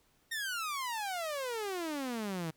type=exponential sweep; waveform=sawtooth; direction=down; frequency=1864.7 to 155.56 Hz; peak=-31 dBFS; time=0.31-2.51 s; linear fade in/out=10 ms; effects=pink hiss -70 dBFS RMS until 2.56 s